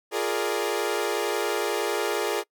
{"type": "chord", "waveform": "sawtooth", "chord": "Bb dominant seventh", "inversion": "second", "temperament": "equal", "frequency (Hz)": [349.2, 415.3, 466.2, 587.3], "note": ["F4", "Ab4", "Bb4", "D5"], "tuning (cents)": [0, 0, 0, 0], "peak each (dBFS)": [-28, -24, -26, -29], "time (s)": [0.11, 2.44], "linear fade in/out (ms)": 50, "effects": ["noise-tail reverb RT60 0.1 s tail -24 dB re dry"]}